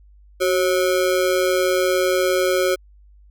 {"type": "ring-modulated tone", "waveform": "square", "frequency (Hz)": 458.5, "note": "A#4", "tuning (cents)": -29, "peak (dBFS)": -14, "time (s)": [0.4, 2.76], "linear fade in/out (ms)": 20, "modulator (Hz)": 85.6, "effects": ["added 50 Hz sine -46 dBFS peak until 3.3 s"]}